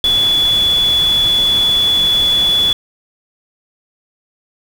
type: tone in noise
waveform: sine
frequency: 3427 Hz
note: A7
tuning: 46 cents flat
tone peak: -10 dBFS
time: 0.04-2.73 s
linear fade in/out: 2 ms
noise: pink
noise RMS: -26 dBFS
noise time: 0.04-2.73 s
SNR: +13 dB
effects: none